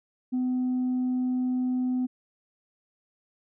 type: tone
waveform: sine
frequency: 252.9 Hz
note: B3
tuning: 41 cents sharp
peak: -22 dBFS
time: 0.32-2.07 s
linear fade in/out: 20 ms
effects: tanh soft clip ceiling -22 dBFS